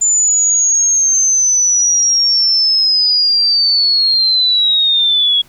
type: linear sweep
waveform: sine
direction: down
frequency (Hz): 7100 to 3322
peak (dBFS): -9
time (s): 0.01-5.42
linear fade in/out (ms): 10
effects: pink hiss -47 dBFS RMS until 5.48 s